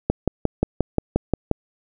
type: click train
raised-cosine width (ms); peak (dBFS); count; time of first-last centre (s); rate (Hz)
2; -4; 9; 0.1-1.513; 5.66
effects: none